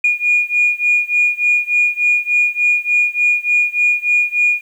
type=beating tone pair; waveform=sine; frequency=2438 / 2441.4 Hz; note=D#7 / D#7; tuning=-36 / -33 cents; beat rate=3.4 Hz; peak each=-14 / -15 dBFS; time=0.04-4.61 s; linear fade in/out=5 ms; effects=tanh soft clip ceiling -5 dBFS + 8-bit